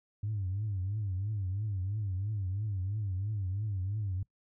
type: tone with vibrato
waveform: sine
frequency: 99.6 Hz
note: G2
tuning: 28 cents sharp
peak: -30 dBFS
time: 0.23-4.23 s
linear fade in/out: 5 ms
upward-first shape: triangle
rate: 3 Hz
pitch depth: 180 cents each way
effects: noise-tail reverb RT60 0.1 s tail -23 dB re dry + tanh soft clip ceiling -27 dBFS